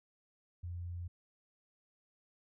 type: tone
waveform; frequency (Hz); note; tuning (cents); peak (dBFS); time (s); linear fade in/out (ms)
sine; 87.31; F2; 0; -39; 0.63-1.08; 10
effects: none